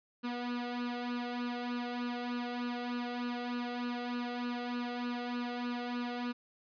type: tone with flanger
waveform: sawtooth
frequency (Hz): 243.1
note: B3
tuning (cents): -27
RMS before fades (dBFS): -37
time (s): 0.23-6.33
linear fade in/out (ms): 20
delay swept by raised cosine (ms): 0.71 to 1.51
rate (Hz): 3.3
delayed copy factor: +0.8
effects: resampled to 11025 Hz